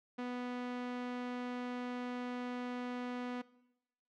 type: tone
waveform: sawtooth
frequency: 246.9 Hz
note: B3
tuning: in tune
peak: -34 dBFS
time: 0.18-3.42 s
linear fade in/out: 10 ms
effects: noise-tail reverb RT60 0.9 s tail -20 dB re dry + low-pass 3000 Hz 12 dB/octave